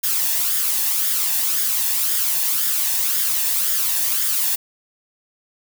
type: noise with flanger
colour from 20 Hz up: blue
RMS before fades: -20 dBFS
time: 0.03-4.56 s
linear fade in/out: 10 ms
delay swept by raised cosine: 0.58 to 1.15 ms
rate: 1.9 Hz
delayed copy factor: +0.5
effects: none